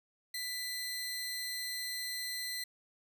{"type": "tone pair together", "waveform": "sawtooth", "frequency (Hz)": [1985, 4165], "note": ["B6", "C8"], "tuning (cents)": [8, -9], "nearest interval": "octave + minor second", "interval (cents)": 1283, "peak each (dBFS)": [-37, -36], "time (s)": [0.34, 2.64], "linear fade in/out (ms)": 5, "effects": []}